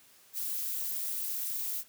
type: noise with amplitude modulation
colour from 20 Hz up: violet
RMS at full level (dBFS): -31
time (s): 0.33-1.84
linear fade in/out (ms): 50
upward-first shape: sine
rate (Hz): 277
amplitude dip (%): 80
effects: white hiss -60 dBFS RMS until 1.88 s + high-pass 80 Hz 12 dB/octave